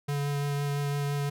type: tone with vibrato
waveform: square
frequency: 143.1 Hz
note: D3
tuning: 45 cents flat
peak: -28 dBFS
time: 0.08-1.3 s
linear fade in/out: 10 ms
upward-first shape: triangle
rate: 5.9 Hz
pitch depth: 13 cents each way
effects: none